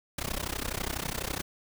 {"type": "noise with amplitude modulation", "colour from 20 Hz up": "pink", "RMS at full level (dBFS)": -30, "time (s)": [0.18, 1.42], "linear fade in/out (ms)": 5, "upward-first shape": "sine", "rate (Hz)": 32.1, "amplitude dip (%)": 95, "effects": []}